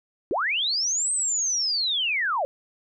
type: linear two-way sweep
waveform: sine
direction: up then down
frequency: 283.1 to 8340 to 512 Hz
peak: -22 dBFS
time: 0.31-2.45 s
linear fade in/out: 0 ms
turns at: 1.12 s
effects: none